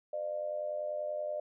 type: tone with amplitude modulation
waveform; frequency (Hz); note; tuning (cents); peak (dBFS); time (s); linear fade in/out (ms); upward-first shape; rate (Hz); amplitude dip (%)
sine; 601; D5; +40; -30; 0.13-1.4; 5; sine; 90.4; 70
effects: none